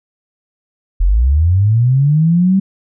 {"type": "linear sweep", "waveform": "sine", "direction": "up", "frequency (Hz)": [39.16, 196], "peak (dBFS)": -8, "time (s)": [1, 2.6], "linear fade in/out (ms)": 10, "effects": []}